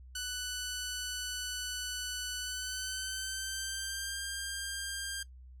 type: tone with pitch glide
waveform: 10% pulse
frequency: 1490 to 1596.9 Hz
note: F#6 to G6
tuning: +12 to +32 cents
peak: -27 dBFS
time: 0.15-5.23 s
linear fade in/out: 5 ms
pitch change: +120 cents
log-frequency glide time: 2.39-4.2 s
effects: noise-tail reverb RT60 0.1 s tail -18 dB re dry + added 63 Hz sine -49 dBFS peak until 5.6 s